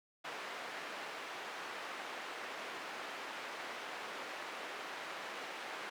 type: band-pass noise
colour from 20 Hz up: white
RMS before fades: -45 dBFS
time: 0.24-5.9 s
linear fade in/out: 10 ms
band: 380 to 2000 Hz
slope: 12 dB/octave
effects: none